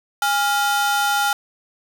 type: ring-modulated tone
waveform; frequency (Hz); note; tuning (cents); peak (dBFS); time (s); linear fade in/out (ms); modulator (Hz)
45% pulse; 1108.7; C#6; 0; -14; 0.22-1.33; 2; 289
effects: none